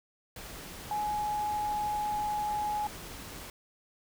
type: tone in noise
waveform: sine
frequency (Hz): 839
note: G#5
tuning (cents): +17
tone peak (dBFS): -29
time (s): 0.91-2.87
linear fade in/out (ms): 2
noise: pink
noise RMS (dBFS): -44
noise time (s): 0.36-3.5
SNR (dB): +12
effects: none